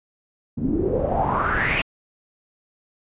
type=noise with low-pass filter sweep; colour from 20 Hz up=pink; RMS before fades=-22 dBFS; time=0.57-1.82 s; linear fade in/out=10 ms; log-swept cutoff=220 to 2700 Hz; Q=6.6; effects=resampled to 8000 Hz